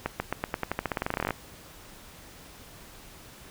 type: accelerating click train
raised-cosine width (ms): 0.5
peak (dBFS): -12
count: 22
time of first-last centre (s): 0.06-1.307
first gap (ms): 140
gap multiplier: 0.9
effects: pink hiss -49 dBFS RMS until 3.5 s